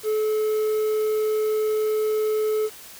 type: tone with quantisation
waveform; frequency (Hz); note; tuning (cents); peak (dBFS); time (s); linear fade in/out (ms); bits
triangle; 431; A4; -36; -18; 0.03-2.7; 50; 7
effects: white hiss -43 dBFS RMS until 2.99 s